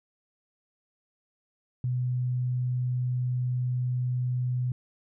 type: tone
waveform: sine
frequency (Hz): 125.1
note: B2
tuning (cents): +23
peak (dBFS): -25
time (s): 1.84-4.72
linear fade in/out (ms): 2
effects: none